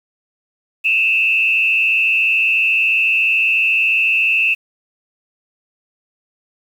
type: tone with frequency modulation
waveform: sine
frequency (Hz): 2637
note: E7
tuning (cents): 0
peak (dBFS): -12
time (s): 0.84-4.55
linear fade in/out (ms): 20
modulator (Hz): 114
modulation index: 0.89
effects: 7-bit